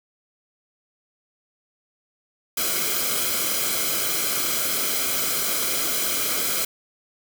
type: noise with comb filter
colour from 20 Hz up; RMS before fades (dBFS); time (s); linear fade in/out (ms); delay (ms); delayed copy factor
white; -24; 2.57-6.65; 5; 1.1; -0.7
effects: none